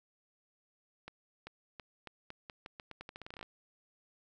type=accelerating click train; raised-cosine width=0.3 ms; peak=-29 dBFS; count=20; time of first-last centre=1.08-3.429 s; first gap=390 ms; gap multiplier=0.84; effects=none